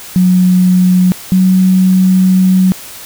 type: tone pair in turn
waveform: sine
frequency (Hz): 182.5 / 186.33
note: F#3 / F#3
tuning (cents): -24 / +12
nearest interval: unison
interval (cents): 36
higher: second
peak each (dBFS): -5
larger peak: neither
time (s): 0.16-1.12 / 1.32-2.72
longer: second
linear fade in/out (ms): 0
effects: white hiss -30 dBFS RMS until 3.05 s